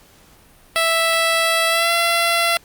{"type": "tone with pitch glide", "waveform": "10% pulse", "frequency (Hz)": [659.3, 679.4], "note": ["E5", "F5"], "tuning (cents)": [0, -48], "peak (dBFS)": -7, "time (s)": [0.76, 2.57], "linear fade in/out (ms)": 0, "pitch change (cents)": 52, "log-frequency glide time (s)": [1.69, 1.91], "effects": ["pink hiss -50 dBFS RMS until 2.64 s", "Opus 48 kbps"]}